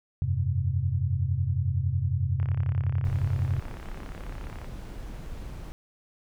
sine chord, F suspended second, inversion none, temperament just, 87.31 / 98.22 / 130.96 Hz, F2 / G2 / C3, 0 / +4 / +2 cents, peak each -28 dBFS, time 0.22-3.6 s, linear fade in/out 0 ms
click train, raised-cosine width 0.5 ms, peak -28 dBFS, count 78, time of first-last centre 2.4-4.645 s, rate 34.3 Hz
brown noise, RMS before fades -38 dBFS, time 3.05-5.72 s, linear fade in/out 0 ms
effects none

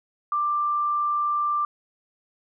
sine tone, 1182 Hz, D6, 11 cents sharp, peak -21 dBFS, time 0.32-1.65 s, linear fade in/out 2 ms, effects none

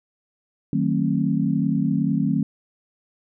sine chord, D# diminished seventh, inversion none, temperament just, 155.56 / 186.68 / 224 / 268.8 Hz, D#3 / F#3 / A3 / C4, 0 / +16 / +31 / +47 cents, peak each -24 dBFS, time 0.73-2.43 s, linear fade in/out 2 ms, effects none

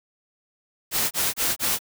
white noise bursts, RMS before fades -23 dBFS, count 4, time 0.91-1.791 s, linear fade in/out 50 ms, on 200 ms, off 27 ms, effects none

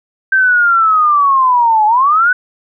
sine linear two-way sweep, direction down then up, 1568 to 836 to 1513 Hz, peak -7 dBFS, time 0.32-2.33 s, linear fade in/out 5 ms, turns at 1.86 s, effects none

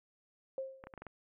sine tone with exponential decay, 532 Hz, C5, 29 cents sharp, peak -33 dBFS, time 0.58-0.94 s, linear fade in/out 1 ms, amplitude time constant 78 ms
clicks, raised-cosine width 0.5 ms, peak -30 dBFS, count 6, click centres 0.839 / 0.87 / 0.938 / 0.977 / 1.02 / 1.067 s
effects low-pass 2000 Hz 12 dB/octave

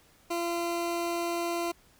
20% pulse tone, 342.1 Hz, F4, 36 cents flat, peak -24 dBFS, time 0.3-1.72 s, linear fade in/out 10 ms, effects pink hiss -61 dBFS RMS until 1.99 s

